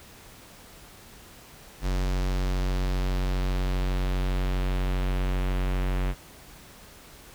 square tone with low-pass filter sweep, 46.25 Hz, F#1, in tune, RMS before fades -26 dBFS, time 1.81-6.15 s, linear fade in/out 50 ms, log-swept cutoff 6000 to 2700 Hz, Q 1.3, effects pink hiss -49 dBFS RMS until 7.34 s

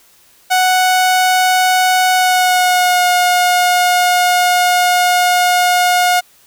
sawtooth tone with pitch glide, 740 to 718.5 Hz, F#5 to F5, 0 to +49 cents, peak -6 dBFS, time 0.5-6.21 s, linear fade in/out 20 ms, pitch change -51 cents, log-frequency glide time 2.14-3.07 s, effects white hiss -49 dBFS RMS until 6.46 s

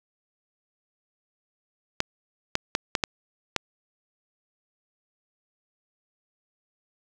clicks, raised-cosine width 0.2 ms, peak -5 dBFS, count 6, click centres 2.004 / 2.554 / 2.751 / 2.952 / 3.038 / 3.563 s, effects none

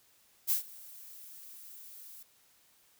violet noise with ADSR envelope, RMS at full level -27 dBFS, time 0.47-2.23 s, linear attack 36 ms, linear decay 120 ms, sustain -23 dB, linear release 4 ms, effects white hiss -66 dBFS RMS until 2.99 s

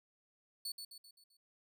sawtooth tone with echo, 4447 Hz, C#8, 5 cents sharp, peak -36 dBFS, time 0.65-0.72 s, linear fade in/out 5 ms, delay 130 ms, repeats 5, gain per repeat -6 dB, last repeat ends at 1.37 s, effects none

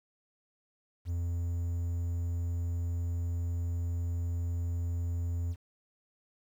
triangle tone, 86 Hz, F2, 26 cents flat, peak -28 dBFS, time 1.05-5.56 s, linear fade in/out 50 ms, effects 10-bit

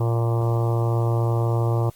harmonic tone, 116.4 Hz, A#2, 2 cents flat, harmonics 1 / 3 / 4 / 5 / 6 / 7 / 8 / 9 / 10, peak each -19 / -29 / -31 / -33 / -35 / -36 / -37 / -38 / -39 dBFS, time 0-1.9 s, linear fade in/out 5 ms, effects white hiss -54 dBFS RMS until 1.95 s + Opus 24 kbps

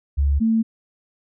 sine tone pair in turn, 70.6 / 224.1 Hz, C#2 / A3, +32 / +32 cents, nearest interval octave + minor sixth, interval 2000 cents, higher second, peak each -15 dBFS, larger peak neither, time 0.17-0.4 / 0.4-0.63 s, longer neither, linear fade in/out 20 ms, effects none

